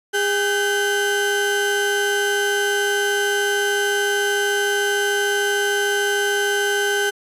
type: tone pair together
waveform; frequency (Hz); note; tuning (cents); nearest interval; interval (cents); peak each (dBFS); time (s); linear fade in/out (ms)
35% pulse; 407.1 / 1535; G#4 / G6; -35 / -37; octave + major seventh; 2298; -19; 0.13-7.11; 20
effects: resampled to 32000 Hz